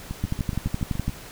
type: two click trains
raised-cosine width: 5 ms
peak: -12 / -18 dBFS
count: 11 / 8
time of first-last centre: 0.24-1.08 / 0.11-1.095 s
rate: 11.9 / 7.11 Hz
effects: pink hiss -42 dBFS RMS until 1.31 s